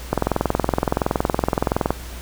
click train, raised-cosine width 1 ms, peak -3 dBFS, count 39, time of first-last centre 0.13-1.906 s, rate 21.4 Hz, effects added 60 Hz sine -33 dBFS peak until 2.21 s + pink hiss -38 dBFS RMS until 2.21 s

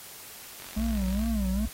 click train, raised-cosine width 0.2 ms, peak -26 dBFS, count 31, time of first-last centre 0.6-1.259 s, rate 45.5 Hz
triangle tone with vibrato, 206.8 Hz, G#3, 7 cents flat, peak -25 dBFS, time 0.76-1.66 s, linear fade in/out 10 ms, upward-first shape sine, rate 2.4 Hz, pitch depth 180 cents each way
sine tone, 59.4 Hz, A#1, 33 cents sharp, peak -28 dBFS, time 0.77-1.68 s, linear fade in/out 5 ms
effects white hiss -45 dBFS RMS until 1.73 s + AAC 48 kbps

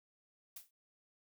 blue noise with exponential decay, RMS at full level -44 dBFS, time 0.56-0.71 s, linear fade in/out 5 ms, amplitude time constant 32 ms, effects none

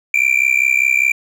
triangle tone with amplitude modulation, 2361 Hz, D7, 9 cents sharp, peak -6 dBFS, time 0.14-1.12 s, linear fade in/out 2 ms, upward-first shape sine, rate 65 Hz, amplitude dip 95%, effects none

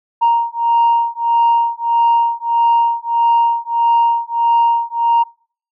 sine beating tone pair, 932.3 / 933.9 Hz, A#5 / A#5, 0 / +3 cents, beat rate 1.6 Hz, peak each -13 dBFS, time 0.21-5.24 s, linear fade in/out 20 ms, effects noise-tail reverb RT60 0.5 s tail -26 dB re dry + tanh soft clip ceiling -6 dBFS

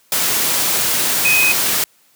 sine tone in noise, 2513 Hz, D#7, 17 cents sharp, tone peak -12 dBFS, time 1.25-1.52 s, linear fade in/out 2 ms, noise white, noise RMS -17 dBFS, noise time 0.12-1.84 s, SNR +2 dB, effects white hiss -55 dBFS RMS until 2.15 s + high-pass 100 Hz 12 dB/octave

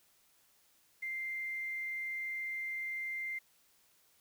sine tone with quantisation, 2093 Hz, C7, in tune, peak -36 dBFS, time 1.02-3.39 s, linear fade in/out 10 ms, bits 10, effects white hiss -69 dBFS RMS until 4.2 s

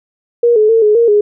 sine tone with pitch steps, 474.4 / 428.2 / 452.6 / 422.1 / 466.8 / 415.5 Hz, A#4 / A4 / A4 / G#4 / A#4 / G#4, +30 / -47 / +49 / +28 / +2 / +1 cents, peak -6 dBFS, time 0.43-1.21 s, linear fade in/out 5 ms, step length 130 ms, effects none

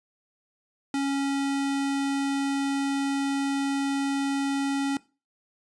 square tone, 276.8 Hz, C#4, 2 cents flat, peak -25 dBFS, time 0.94-4.97 s, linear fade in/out 2 ms, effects noise-tail reverb RT60 0.3 s tail -19 dB re dry + resampled to 22050 Hz

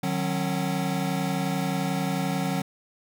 square tone cluster, 153 / 184.3 / 270.7 / 747 Hz, D#3 / F#3 / C#4 / F#5, -29 / -7 / -41 / +16 cents, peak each -31 / -29 / -32 / -35 dBFS, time 0.03-2.62 s, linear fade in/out 5 ms, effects none

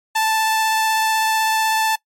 sawtooth tone with vibrato, 880 Hz, A5, in tune, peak -12 dBFS, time 0.15-1.96 s, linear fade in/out 10 ms, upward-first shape sine, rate 16 Hz, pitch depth 8 cents each way, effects noise-tail reverb RT60 0.1 s tail -22 dB re dry + MP3 64 kbps

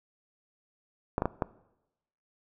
clicks, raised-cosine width 1 ms, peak -12 dBFS, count 4, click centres 1.181 / 1.221 / 1.256 / 1.422 s, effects noise-tail reverb RT60 0.9 s tail -20 dB re dry

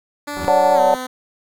10% pulse tone with pitch glide, 291 to 254.8 Hz, D4 to C4, -16 to -46 cents, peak -17 dBFS, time 0.27-1.07 s, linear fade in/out 10 ms, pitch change -230 cents, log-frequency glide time 0.74-0.8 s
sawtooth tone with exponential growth, 82.41 Hz, E2, in tune, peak -20 dBFS, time 0.27-0.45 s, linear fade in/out 0 ms, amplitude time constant 38 ms
click train, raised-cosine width 1 ms, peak -20 dBFS, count 110, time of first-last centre 0.37-0.95 s, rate 188 Hz
sine chord, D major seventh, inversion third, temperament equal with one note detuned, 554.4 / 587.3 / 740 / 886.1 Hz, C#5 / D5 / F#5 / A5, 0 / 0 / 0 / +12 cents, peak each -17 dBFS, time 0.48-0.94 s, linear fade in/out 0 ms
effects none

